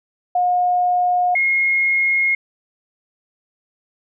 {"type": "tone pair in turn", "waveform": "sine", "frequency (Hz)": [718, 2152], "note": ["F5", "C7"], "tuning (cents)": [48, 48], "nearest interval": "octave + perfect fifth", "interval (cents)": 1900, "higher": "second", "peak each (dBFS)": -14, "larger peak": "neither", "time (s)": [[0.35, 1.35], [1.35, 2.35]], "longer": "neither", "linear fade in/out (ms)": 5, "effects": []}